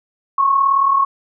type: tone pair together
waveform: sine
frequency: 1061.5 / 1100 Hz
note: C6 / C#6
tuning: +25 / -14 cents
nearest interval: minor second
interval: 61 cents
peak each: -20 / -12 dBFS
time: 0.38-1.05 s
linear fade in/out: 5 ms
effects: none